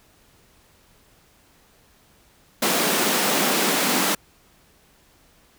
pink high-pass noise, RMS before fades -21 dBFS, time 2.62-4.15 s, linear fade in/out 5 ms, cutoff 180 Hz, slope 48 dB/octave, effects pink hiss -57 dBFS RMS until 5.58 s

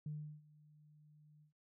sine tone with ADSR envelope, 150.7 Hz, D3, 45 cents sharp, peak -39 dBFS, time 0.06-1.53 s, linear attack 3 ms, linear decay 350 ms, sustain -23 dB, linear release 110 ms, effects tanh soft clip ceiling -35 dBFS

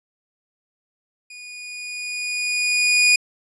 sawtooth tone with level ramp, 2457 Hz, D#7, 22 cents flat, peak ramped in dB -34 to -8 dBFS, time 1.3-3.16 s, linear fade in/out 5 ms, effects resampled to 22050 Hz

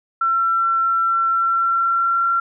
sine tone with pitch glide, 1351 to 1367.5 Hz, E6 to F6, +42 to -37 cents, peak -15 dBFS, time 0.21-2.4 s, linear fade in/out 5 ms, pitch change +21 cents, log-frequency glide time 1.26-2.29 s, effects none

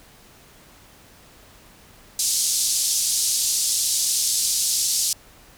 pink band-pass noise, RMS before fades -22 dBFS, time 2.19-5.13 s, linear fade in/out 2 ms, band 4700 to 11000 Hz, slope 24 dB/octave, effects pink hiss -50 dBFS RMS until 5.57 s

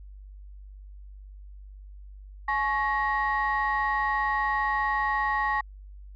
sine tone cluster, 847 / 1104 / 1887 Hz, G#5 / C#6 / A#6, +34 / -7 / +21 cents, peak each -27 dBFS, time 2.48-5.61 s, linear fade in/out 5 ms, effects tanh soft clip ceiling -17 dBFS + added 49 Hz sine -42 dBFS peak until 6.15 s

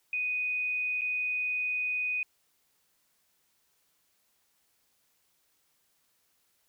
sine tone with dropouts, 2489 Hz, D#7, in tune, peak -28 dBFS, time 0.13-2.23 s, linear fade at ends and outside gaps 2 ms, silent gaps 1.011-1.017 s, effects white hiss -72 dBFS RMS until 6.68 s

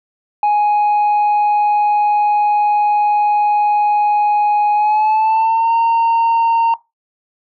sine tone with pitch glide, 833 to 918.9 Hz, G#5 to A#5, +5 to -25 cents, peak -8 dBFS, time 0.43-6.74 s, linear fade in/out 2 ms, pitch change +170 cents, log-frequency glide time 4.74-5.72 s, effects noise-tail reverb RT60 0.2 s tail -19 dB re dry + tanh soft clip ceiling -10 dBFS

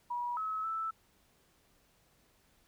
sine tone with pitch steps, 966 / 1288 / 1319 Hz, B5 / E6 / E6, -39 / -41 / +1 cents, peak -33 dBFS, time 0.1-0.91 s, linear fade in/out 10 ms, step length 270 ms, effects pink hiss -69 dBFS RMS until 2.67 s

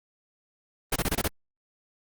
pink noise bursts, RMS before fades -25 dBFS, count 6, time 0.92-1.279 s, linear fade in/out 5 ms, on 39 ms, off 25 ms, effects Opus 32 kbps

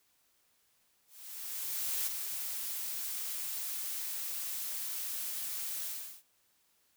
blue noise with ADSR envelope, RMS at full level -33 dBFS, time 1.07-6.23 s, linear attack 1000 ms, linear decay 8 ms, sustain -5 dB, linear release 370 ms, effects white hiss -72 dBFS RMS until 6.96 s

